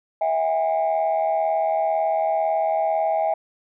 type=tone cluster; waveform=sine; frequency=648 / 730 / 808 Hz; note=E5 / F#5 / G#5; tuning=-30 / -24 / -48 cents; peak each=-20 / -28 / -21 dBFS; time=0.21-3.34 s; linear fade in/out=5 ms; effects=tanh soft clip ceiling -14 dBFS